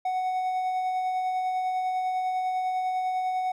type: tone with tremolo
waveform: triangle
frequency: 742 Hz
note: F#5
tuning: 5 cents sharp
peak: -22 dBFS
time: 0.05-3.52 s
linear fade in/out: 5 ms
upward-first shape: sine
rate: 10 Hz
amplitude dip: 25%
effects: none